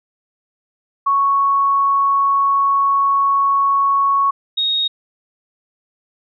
sine tone pair in turn, 1108.7 / 3743 Hz, C#6 / A#7, 0 / +6 cents, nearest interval octave + major sixth, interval 2106 cents, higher second, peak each -12 / -15 dBFS, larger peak first, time 1.06-4.31 / 4.57-4.88 s, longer first, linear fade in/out 10 ms, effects none

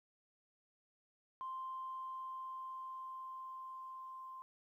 sine tone with level ramp, 1046 Hz, C6, 1 cent flat, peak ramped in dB -40 to -47 dBFS, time 1.41-4.42 s, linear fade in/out 0 ms, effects tanh soft clip ceiling -36 dBFS + 13-bit

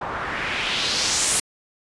white noise with low-pass filter sweep, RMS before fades -24 dBFS, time 0.01-1.4 s, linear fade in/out 5 ms, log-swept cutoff 990 to 10000 Hz, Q 1.9, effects resampled to 24000 Hz

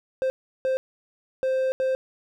triangle tone bursts at uneven times, 523.3 Hz, C5, in tune, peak -19 dBFS, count 4, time 0.22-0.3 / 0.65-0.77 / 1.43-1.72 / 1.8-1.95 s, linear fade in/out 0 ms, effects none

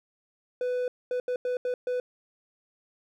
triangle tone bursts at uneven times, 497.6 Hz, B4, 13 cents sharp, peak -24 dBFS, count 6, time 0.61-0.88 / 1.11-1.2 / 1.28-1.36 / 1.45-1.57 / 1.65-1.74 / 1.87-2 s, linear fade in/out 2 ms, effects none

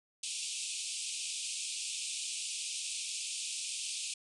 white band-pass noise, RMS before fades -39 dBFS, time 0.23-4.14 s, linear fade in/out 5 ms, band 2400 to 9600 Hz, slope 96 dB/octave, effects none

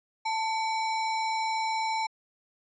sine tone with sample-and-hold, 886 Hz, A5, 12 cents sharp, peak -26 dBFS, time 0.25-2.07 s, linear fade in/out 10 ms, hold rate 3150 Hz, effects resampled to 16000 Hz

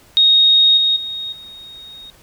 sine tone with level steps, 3735 Hz, A#7, 3 cents sharp, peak -8 / -12 / -23 / -34 dBFS, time 0.17-2.1 s, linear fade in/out 0 ms, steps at 0.77 / 0.96 / 1.32 s, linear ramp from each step 5 ms, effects pink hiss -49 dBFS RMS until 2.22 s

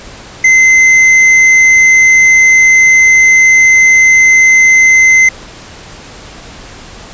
sine tone with hard clipping, 2062 Hz, C7, 26 cents flat, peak -4 dBFS, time 0.44-5.29 s, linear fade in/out 5 ms, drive 7 dB, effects pink hiss -31 dBFS RMS until 7.13 s + resampled to 16000 Hz

